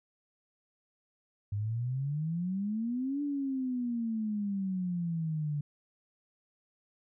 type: exponential two-way sweep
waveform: sine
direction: up then down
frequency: 99.6 to 291.7 to 144.6 Hz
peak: -30 dBFS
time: 1.52-5.61 s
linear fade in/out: 5 ms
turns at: 3.22 s
effects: none